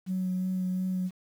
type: tone with vibrato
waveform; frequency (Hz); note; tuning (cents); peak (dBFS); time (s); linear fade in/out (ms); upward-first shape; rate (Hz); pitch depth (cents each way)
sine; 185; F#3; 0; -26; 0.06-1.11; 50; sine; 2.8; 13
effects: tanh soft clip ceiling -22 dBFS + 9-bit